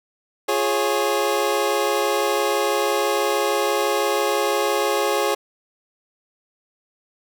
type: chord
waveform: 25% pulse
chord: Db major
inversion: first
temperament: equal with one note detuned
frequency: 349.2 / 415.3 / 549.6 Hz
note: F4 / Ab4 / Db5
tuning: 0 / 0 / -15 cents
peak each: -23 / -18 / -19 dBFS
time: 0.48-5.35 s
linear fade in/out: 10 ms
effects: none